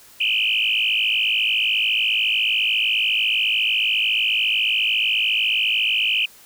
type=tone with frequency modulation; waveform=sine; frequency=2762 Hz; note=F7; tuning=20 cents flat; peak=-17 dBFS; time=0.2-6.26 s; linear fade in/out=10 ms; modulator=54.1 Hz; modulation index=5.9; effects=white hiss -48 dBFS RMS until 6.45 s